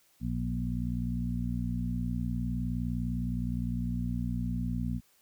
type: harmonic tone with a mistuned harmonic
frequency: 59.6 Hz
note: A#1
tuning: 39 cents sharp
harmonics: 1 / 2 / 3 / 4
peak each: -35 / -35 / -35 / -35 dBFS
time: 0.2-5.01 s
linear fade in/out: 50 ms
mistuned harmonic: 1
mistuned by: -44 cents
effects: white hiss -66 dBFS RMS until 5.21 s